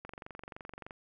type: click train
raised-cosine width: 0.5 ms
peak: -29 dBFS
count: 21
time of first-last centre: 0.05-0.908 s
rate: 23.3 Hz
effects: none